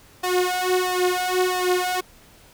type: tone with flanger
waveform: sawtooth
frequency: 364.6 Hz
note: F#4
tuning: 25 cents flat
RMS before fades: -22 dBFS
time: 0.23-2.01 s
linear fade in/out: 10 ms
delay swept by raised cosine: 1.6 to 4.2 ms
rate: 1.5 Hz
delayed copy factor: +1
effects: pink hiss -51 dBFS RMS until 2.53 s